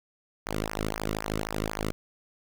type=tone with flanger; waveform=sawtooth; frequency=53 Hz; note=G#1; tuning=36 cents sharp; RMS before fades=-32 dBFS; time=0.46-1.92 s; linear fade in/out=0 ms; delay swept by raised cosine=0.25 to 1.25 ms; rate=3.9 Hz; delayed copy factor=-0.95; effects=none